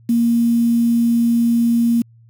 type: tone with quantisation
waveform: sine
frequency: 234 Hz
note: A#3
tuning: 7 cents sharp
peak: -12 dBFS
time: 0.09-2.02 s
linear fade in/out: 5 ms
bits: 6
effects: added 115 Hz sine -45 dBFS peak until 2.29 s